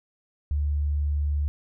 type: tone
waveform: sine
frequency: 73.1 Hz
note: D2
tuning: 7 cents flat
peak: -22 dBFS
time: 0.51-1.48 s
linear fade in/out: 0 ms
effects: none